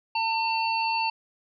harmonic tone, 901 Hz, A5, 41 cents sharp, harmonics 1 / 3 / 5, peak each -25 / -29 / -33 dBFS, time 0.15-1.1 s, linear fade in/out 5 ms, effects none

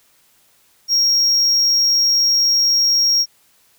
triangle tone, 5588 Hz, F8, in tune, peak -11 dBFS, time 0.88-3.26 s, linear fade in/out 50 ms, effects white hiss -56 dBFS RMS until 3.78 s

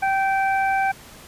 harmonic tone, 777 Hz, G5, 16 cents flat, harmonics 1 / 2 / 3, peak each -19 / -25 / -29 dBFS, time 0.02-0.92 s, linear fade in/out 10 ms, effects pink hiss -44 dBFS RMS until 1.27 s + resampled to 32000 Hz

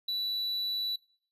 triangle tone, 3951 Hz, B7, in tune, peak -28 dBFS, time 0.08-0.96 s, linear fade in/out 5 ms, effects noise-tail reverb RT60 0.5 s tail -22 dB re dry + resampled to 32000 Hz

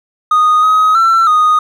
triangle tone with pitch steps, 1239 / 1263 / 1344 / 1240 Hz, D#6 / D#6 / E6 / D#6, -8 / +26 / +33 / -6 cents, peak -4 dBFS, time 0.31-1.59 s, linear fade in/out 5 ms, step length 320 ms, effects tanh soft clip ceiling -1 dBFS

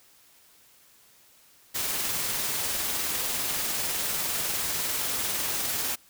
white noise with tremolo, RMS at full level -28 dBFS, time 1.74-5.96 s, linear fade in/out 20 ms, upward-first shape sine, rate 20 Hz, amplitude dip 25%, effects white hiss -58 dBFS RMS until 6.09 s

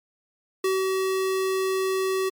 square tone with ADSR envelope, 380 Hz, F#4, 46 cents sharp, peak -21 dBFS, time 0.64-2.3 s, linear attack 4 ms, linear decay 190 ms, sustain -2 dB, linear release 17 ms, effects MP3 96 kbps

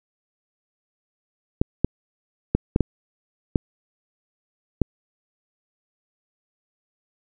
clicks, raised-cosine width 3 ms, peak -4 dBFS, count 7, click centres 1.615 / 1.846 / 2.55 / 2.761 / 2.807 / 3.558 / 4.817 s, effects none

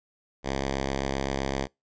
5% pulse tone, 67.8 Hz, C#2, 38 cents flat, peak -16 dBFS, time 0.43-1.68 s, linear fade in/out 50 ms, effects noise-tail reverb RT60 0.2 s tail -25 dB re dry + resampled to 16000 Hz

